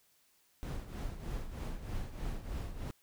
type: noise with tremolo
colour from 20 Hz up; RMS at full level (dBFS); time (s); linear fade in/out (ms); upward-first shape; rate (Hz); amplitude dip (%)
brown; -36; 0.63-2.91; 0; triangle; 3.2; 75
effects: white hiss -70 dBFS RMS until 3.02 s